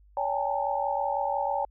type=tone cluster; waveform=sine; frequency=567 / 788 / 834 / 904 Hz; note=C#5 / G5 / G#5 / A5; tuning=+39 / +9 / +7 / +47 cents; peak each=-31 dBFS; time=0.17-1.65 s; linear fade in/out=2 ms; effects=added 50 Hz sine -54 dBFS peak until 1.7 s